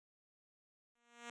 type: tone with exponential growth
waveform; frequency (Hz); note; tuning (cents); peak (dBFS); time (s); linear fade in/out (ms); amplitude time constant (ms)
5% pulse; 237.1; A#3; +30; -33; 0.95-1.3; 2; 76
effects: resampled to 22050 Hz